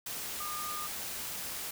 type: tone in noise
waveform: sine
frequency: 1214 Hz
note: D#6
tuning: 43 cents flat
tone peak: -38 dBFS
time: 0.4-0.87 s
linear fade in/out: 5 ms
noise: white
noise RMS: -39 dBFS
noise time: 0.06-1.71 s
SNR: -2 dB
effects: none